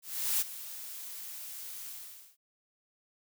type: noise with ADSR envelope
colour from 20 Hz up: blue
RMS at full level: -28 dBFS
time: 0.02-2.37 s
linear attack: 390 ms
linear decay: 20 ms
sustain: -15 dB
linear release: 490 ms
effects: none